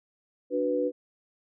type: chord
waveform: sine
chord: B minor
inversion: first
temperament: equal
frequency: 293.7 / 370 / 493.9 Hz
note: D4 / F#4 / B4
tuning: 0 / 0 / 0 cents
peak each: -30 / -32 / -26 dBFS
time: 0.5-0.92 s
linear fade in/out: 50 ms
effects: none